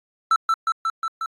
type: tone with echo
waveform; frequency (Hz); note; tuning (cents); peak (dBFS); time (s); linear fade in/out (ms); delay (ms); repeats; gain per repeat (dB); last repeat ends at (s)
triangle; 1329; E6; +14; -12; 0.31-0.36; 2; 180; 5; -2; 1.26
effects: AAC 32 kbps